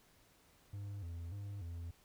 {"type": "tone with vibrato", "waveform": "triangle", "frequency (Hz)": 92.5, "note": "F#2", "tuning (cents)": 0, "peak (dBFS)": -40, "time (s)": [0.73, 1.91], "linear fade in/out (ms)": 5, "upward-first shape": "square", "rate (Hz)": 1.7, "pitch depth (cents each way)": 150, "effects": ["pink hiss -68 dBFS RMS until 2.04 s"]}